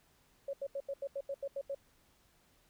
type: tone bursts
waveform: sine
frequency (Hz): 554.4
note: C#5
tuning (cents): 0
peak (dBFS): -35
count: 10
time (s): 0.48-1.748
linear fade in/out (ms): 5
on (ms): 53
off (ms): 82
effects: pink hiss -69 dBFS RMS until 2.69 s